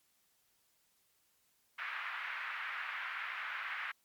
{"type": "band-pass noise", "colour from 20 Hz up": "pink", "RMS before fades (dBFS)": -41, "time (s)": [1.78, 3.92], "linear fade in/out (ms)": 10, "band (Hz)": [1300, 2300], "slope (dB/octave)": 24, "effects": ["white hiss -74 dBFS RMS until 4.04 s", "MP3 96 kbps"]}